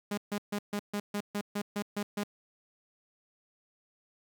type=tone bursts; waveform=sawtooth; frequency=205.1 Hz; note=G#3; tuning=21 cents flat; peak=-27 dBFS; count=11; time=0.11-2.236 s; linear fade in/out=5 ms; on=66 ms; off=140 ms; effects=10-bit